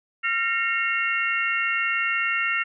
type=harmonic tone with a mistuned harmonic; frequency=459.5 Hz; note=A#4; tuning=25 cents flat; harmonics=3 / 4 / 5 / 6; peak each=-27 / -27 / -27 / -27 dBFS; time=0.23-2.64 s; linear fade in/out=20 ms; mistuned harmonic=5; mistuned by=-100 cents; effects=none